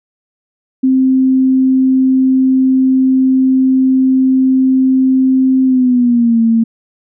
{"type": "tone with pitch glide", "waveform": "sine", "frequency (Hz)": [261.6, 227.7], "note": ["C4", "A#3"], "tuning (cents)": [0, -40], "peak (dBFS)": -7, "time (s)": [0.83, 6.64], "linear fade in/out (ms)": 10, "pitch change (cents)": -240, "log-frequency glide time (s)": [5.65, 6.41], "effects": []}